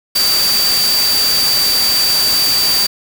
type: tone in noise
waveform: sine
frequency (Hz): 4638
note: D8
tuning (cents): -22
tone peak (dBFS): -12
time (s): 0.15-2.87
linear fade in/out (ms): 10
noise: white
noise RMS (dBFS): -18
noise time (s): 0.15-2.87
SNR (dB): +3
effects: none